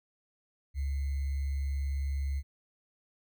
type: tone with sample-and-hold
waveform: sine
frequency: 69.3 Hz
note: C#2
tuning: in tune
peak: -29 dBFS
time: 0.74-2.43 s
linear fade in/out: 50 ms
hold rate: 2100 Hz
effects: none